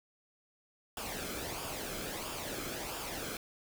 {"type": "noise with flanger", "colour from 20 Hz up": "pink", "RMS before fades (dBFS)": -40, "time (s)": [0.97, 3.37], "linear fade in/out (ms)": 2, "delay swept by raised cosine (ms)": [0.49, 1.1], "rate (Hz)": 1.5, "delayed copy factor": -0.55, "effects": []}